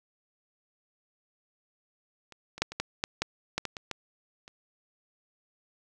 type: clicks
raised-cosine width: 0.2 ms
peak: -30 / -25 / -7 / -23 / -12 / -10 / -10 / -11 / -15 / -21 / -16 / -30 dBFS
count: 12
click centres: 2.323 / 2.58 / 2.62 / 2.72 / 2.8 / 3.039 / 3.22 / 3.58 / 3.653 / 3.768 / 3.913 / 4.479 s
effects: none